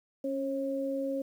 sine tone pair together, 274.7 / 542 Hz, C#4 / C#5, -16 / -39 cents, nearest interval octave, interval 1177 cents, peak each -33 / -32 dBFS, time 0.24-1.22 s, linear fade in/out 5 ms, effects 10-bit

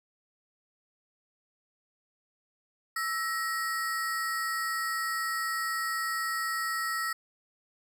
square ring-modulated tone, 1606 Hz, G6, 41 cents sharp, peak -27 dBFS, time 2.96-7.13 s, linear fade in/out 5 ms, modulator 288 Hz, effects none

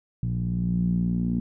10% pulse tone with low-pass filter sweep, 59 Hz, A#1, 22 cents sharp, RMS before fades -25 dBFS, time 0.23-1.4 s, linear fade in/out 0 ms, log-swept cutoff 140 to 220 Hz, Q 5.1, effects none

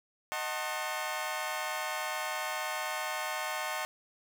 20% pulse chord, D# diminished seventh, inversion none, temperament just, 622.3 / 746.7 / 896 / 1075.3 Hz, D#5 / F#5 / A5 / C6, 0 / +16 / +31 / +47 cents, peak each -34 dBFS, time 0.32-3.85 s, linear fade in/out 0 ms, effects none

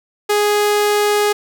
sawtooth tone, 415.3 Hz, G#4, in tune, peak -9 dBFS, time 0.29-1.33 s, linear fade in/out 10 ms, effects none

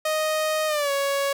sawtooth tone with pitch glide, 622.3 to 557.6 Hz, D#5 to C#5, 0 to +10 cents, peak -18 dBFS, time 0.05-1.33 s, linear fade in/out 5 ms, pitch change -190 cents, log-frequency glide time 0.67-0.91 s, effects none

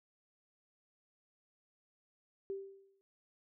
sine tone with exponential decay, 390.9 Hz, G4, 5 cents flat, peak -35 dBFS, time 2.5-3.01 s, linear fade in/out 0 ms, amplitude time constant 110 ms, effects none

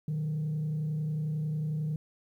sine tone with frequency modulation, 153.5 Hz, D#3, 23 cents flat, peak -27 dBFS, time 0.08-1.96 s, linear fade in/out 2 ms, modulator 31.1 Hz, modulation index 0.31, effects tanh soft clip ceiling -27 dBFS + 11-bit

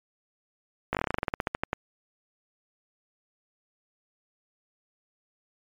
slowing click train, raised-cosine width 0.5 ms, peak -11 dBFS, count 18, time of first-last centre 0.93-1.731 s, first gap 18 ms, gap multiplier 1.11, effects MP3 96 kbps

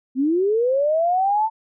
sine linear sweep, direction up, 248.8 to 899 Hz, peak -16 dBFS, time 0.15-1.5 s, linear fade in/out 50 ms, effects none

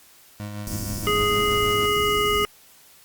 25% pulse tone with tremolo, 103.83 Hz, G#2, in tune, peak -26 dBFS, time 0.4-1.86 s, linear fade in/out 0 ms, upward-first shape sine, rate 6.4 Hz, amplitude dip 35%
pink band-stop noise, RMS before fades -31 dBFS, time 0.67-2.45 s, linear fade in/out 0 ms, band 360 to 4700 Hz, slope 96 dB/octave
harmonic tone, 415.3 Hz, G#4, in tune, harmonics 1 / 3 / 5 / 7, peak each -23 / -23 / -27 / -26 dBFS, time 1.07-2.45 s, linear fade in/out 0 ms
effects white hiss -52 dBFS RMS until 3.04 s + Opus 48 kbps

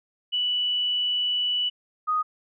sine tone pair in turn, 2960 / 1244.5 Hz, F#7 / D#6, 0 / 0 cents, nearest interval octave + minor third, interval 1500 cents, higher first, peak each -22 / -21 dBFS, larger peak second, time 0.32-1.7 / 2.07-2.23 s, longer first, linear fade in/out 20 ms, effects none

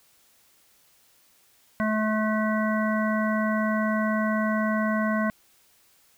harmonic tone, 216 Hz, A3, 32 cents flat, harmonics 1 / 3 / 5 / 7 / 9, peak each -24 / -29 / -31 / -32 / -34 dBFS, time 1.8-5.3 s, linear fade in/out 0 ms, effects white hiss -61 dBFS RMS until 6.17 s

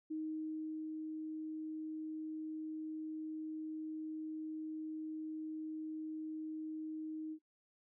sine tone with ADSR envelope, 312.9 Hz, D#4, 10 cents sharp, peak -37 dBFS, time 0.1-7.39 s, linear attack 13 ms, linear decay 790 ms, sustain -3 dB, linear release 70 ms, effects noise-tail reverb RT60 0.1 s tail -20 dB re dry

